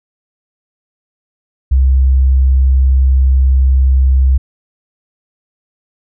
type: tone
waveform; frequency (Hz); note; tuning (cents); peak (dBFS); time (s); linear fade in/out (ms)
sine; 65.8; C2; +10; -6; 1.71-4.38; 10
effects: none